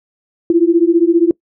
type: beating tone pair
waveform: sine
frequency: 331 / 346 Hz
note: E4 / F4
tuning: +7 / -16 cents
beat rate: 15 Hz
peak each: -11 dBFS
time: 0.5-1.31 s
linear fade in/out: 2 ms
effects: noise-tail reverb RT60 0.1 s tail -23 dB re dry